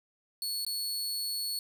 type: tone with dropouts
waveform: sawtooth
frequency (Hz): 4400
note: C#8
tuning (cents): -14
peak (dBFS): -29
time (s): 0.42-1.59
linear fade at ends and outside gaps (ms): 1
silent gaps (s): 0.649-0.665
effects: none